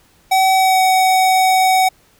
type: tone with pitch glide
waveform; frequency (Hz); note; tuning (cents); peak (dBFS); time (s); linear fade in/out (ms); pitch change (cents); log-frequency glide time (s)
square; 760 to 751.3; F#5 to F#5; +46 to +26; -11; 0.31-1.89; 10; -20; 0.55-0.81
effects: pink hiss -53 dBFS RMS until 2.19 s